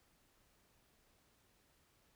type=silence; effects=pink hiss -73 dBFS RMS until 2.15 s